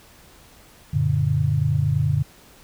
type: chord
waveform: sine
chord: Gb augmented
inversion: none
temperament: just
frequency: 92.5 / 115.62 / 144.53 Hz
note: Gb2 / Bb2 / D3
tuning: 0 / -14 / -27 cents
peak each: -24 / -23 / -20 dBFS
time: 0.93-2.23 s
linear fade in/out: 10 ms
effects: pink hiss -50 dBFS RMS until 2.63 s